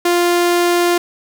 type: tone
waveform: sawtooth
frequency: 349.2 Hz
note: F4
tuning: in tune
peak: -8 dBFS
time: 0.05-0.98 s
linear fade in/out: 5 ms
effects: none